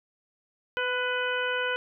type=harmonic tone with a mistuned harmonic; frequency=500 Hz; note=B4; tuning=21 cents sharp; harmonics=1 / 2 / 3 / 4 / 5 / 6; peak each=-31 / -35 / -29 / -40 / -36 / -36 dBFS; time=0.77-1.76 s; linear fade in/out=0 ms; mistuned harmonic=3; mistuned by=-21 cents; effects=none